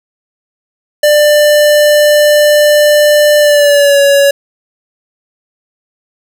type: tone with pitch glide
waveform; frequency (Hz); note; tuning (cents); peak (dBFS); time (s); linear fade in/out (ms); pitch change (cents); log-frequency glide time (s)
square; 594 to 562.3; D5 to C#5; +20 to +25; -5; 1.03-4.31; 5; -95; 3.39-4
effects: 7-bit